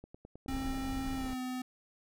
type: click train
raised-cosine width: 2 ms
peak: -35 dBFS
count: 8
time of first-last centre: 0.04-0.777 s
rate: 9.5 Hz
type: noise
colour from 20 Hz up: brown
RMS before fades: -40 dBFS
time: 0.48-1.34 s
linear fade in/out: 5 ms
type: tone with pitch glide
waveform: square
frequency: 266 to 254 Hz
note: C4 to B3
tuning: +29 to +49 cents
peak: -36 dBFS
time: 0.48-1.62 s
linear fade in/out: 5 ms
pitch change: -80 cents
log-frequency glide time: 1.15-1.4 s
effects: none